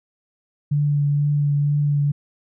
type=tone with vibrato; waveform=sine; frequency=145.2 Hz; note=D3; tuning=19 cents flat; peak=-16 dBFS; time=0.71-2.12 s; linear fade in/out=10 ms; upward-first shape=triangle; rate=2.1 Hz; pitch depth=18 cents each way; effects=none